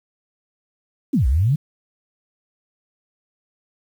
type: exponential two-way sweep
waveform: sine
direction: down then up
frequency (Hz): 324.5 to 57.1 to 160.2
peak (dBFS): -14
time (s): 1.13-1.56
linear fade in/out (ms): 10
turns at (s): 1.27
effects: 8-bit